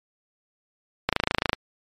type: click train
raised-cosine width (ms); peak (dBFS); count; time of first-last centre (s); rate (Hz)
0.3; -4; 13; 1.09-1.531; 27.2
effects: MP3 64 kbps